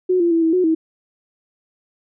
sine tone with pitch steps, 366.7 / 342.7 / 331 / 324.5 / 365.1 / 321.3 Hz, F#4 / F4 / E4 / E4 / F#4 / E4, -15 / -33 / +7 / -27 / -23 / -44 cents, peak -13 dBFS, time 0.09-0.75 s, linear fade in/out 10 ms, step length 110 ms, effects none

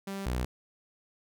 sawtooth tone pair in turn, 196 / 62.11 Hz, G3 / B1, 0 / +10 cents, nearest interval octave + minor sixth, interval 1990 cents, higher first, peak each -31 / -25 dBFS, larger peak second, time 0.07-0.26 / 0.26-0.45 s, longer neither, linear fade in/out 5 ms, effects none

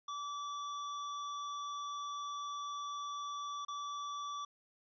square tone with dropouts, 1156 Hz, D6, 28 cents flat, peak -40 dBFS, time 0.08-4.45 s, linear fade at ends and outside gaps 5 ms, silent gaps 3.65-3.682 s, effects resampled to 16000 Hz

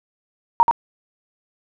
sine tone with echo, 934 Hz, A#5, 3 cents sharp, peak -8 dBFS, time 0.6-0.63 s, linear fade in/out 0 ms, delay 81 ms, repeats 1, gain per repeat -4 dB, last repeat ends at 0.711 s, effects none

